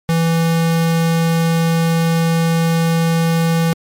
square tone, 165.3 Hz, E3, 5 cents sharp, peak -13 dBFS, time 0.09-3.73 s, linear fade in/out 0 ms, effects MP3 64 kbps

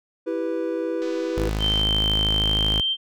triangle chord, E minor, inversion none, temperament equal, 329.6 / 392 / 493.9 Hz, E4 / G4 / B4, 0 / 0 / 0 cents, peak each -25 / -28 / -25 dBFS, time 0.26-1.5 s, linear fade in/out 20 ms
click train, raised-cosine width 0.2 ms, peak -25 dBFS, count 198, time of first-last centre 1.02-1.808 s, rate 250 Hz
sawtooth tone, 52.9 Hz, G#1, 33 cents sharp, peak -19 dBFS, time 1.37-2.81 s, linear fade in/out 5 ms
sine tone with pitch glide, 3117 to 3140 Hz, G7 to G7, -11 to +2 cents, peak -20 dBFS, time 1.59-2.97 s, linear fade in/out 50 ms, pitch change +13 cents, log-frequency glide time 2.33-2.55 s
effects none

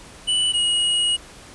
square tone pair in turn, 2965 / 2894 Hz, F#7 / F#7, +3 / -39 cents, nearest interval unison, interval 42 cents, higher first, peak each -18 dBFS, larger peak neither, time 0.27-0.53 / 0.53-1.17 s, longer second, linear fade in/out 20 ms, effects pink hiss -43 dBFS RMS until 1.54 s + resampled to 24000 Hz

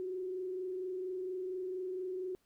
sine tone with frequency modulation, 370 Hz, F#4, in tune, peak -36 dBFS, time 0-2.35 s, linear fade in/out 0 ms, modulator 24.3 Hz, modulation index 0.41, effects pink hiss -75 dBFS RMS until 2.45 s

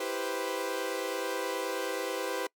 sawtooth chord, C major seventh, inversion first, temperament equal, 329.6 / 392 / 493.9 / 523.3 Hz, E4 / G4 / B4 / C5, 0 / 0 / 0 / 0 cents, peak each -36 / -33 / -32 / -33 dBFS, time 0-2.47 s, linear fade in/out 5 ms, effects noise-tail reverb RT60 0.1 s tail -24 dB re dry

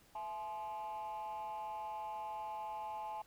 sine tone with frequency modulation, 855 Hz, A5, 50 cents flat, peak -38 dBFS, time 0.15-3.22 s, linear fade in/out 5 ms, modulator 189 Hz, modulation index 0.65, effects tanh soft clip ceiling -39 dBFS + pink hiss -66 dBFS RMS until 3.26 s

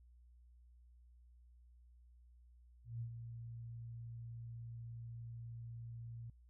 sine tone with ADSR envelope, 116.54 Hz, A#2, in tune, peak -39 dBFS, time 2.84-6.3 s, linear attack 170 ms, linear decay 84 ms, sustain -7 dB, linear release 4 ms, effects added 60 Hz sine -61 dBFS peak until 6.49 s

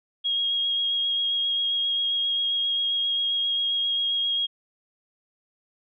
sine tone with vibrato, 3275 Hz, G#7, 25 cents flat, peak -22 dBFS, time 0.24-4.47 s, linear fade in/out 20 ms, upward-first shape sine, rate 7.5 Hz, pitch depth 13 cents each way, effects none

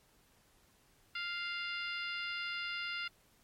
harmonic tone, 698 Hz, F5, 1 cent flat, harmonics 2 / 3 / 4 / 5 / 6 / 7, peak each -41 / -42 / -42 / -49 / -51 / -48 dBFS, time 1.15-3.08 s, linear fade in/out 5 ms, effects pink hiss -68 dBFS RMS until 3.43 s + MP3 64 kbps

